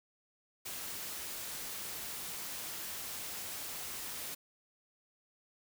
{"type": "noise", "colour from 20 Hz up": "white", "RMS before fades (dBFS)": -42, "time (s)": [0.65, 4.35], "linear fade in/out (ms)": 10, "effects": []}